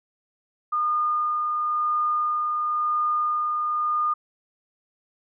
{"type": "tone with tremolo", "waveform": "sine", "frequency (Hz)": 1218, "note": "D#6", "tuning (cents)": -37, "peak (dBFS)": -20, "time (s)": [0.72, 4.14], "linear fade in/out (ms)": 10, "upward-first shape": "sine", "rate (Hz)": 0.96, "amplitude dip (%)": 25, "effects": []}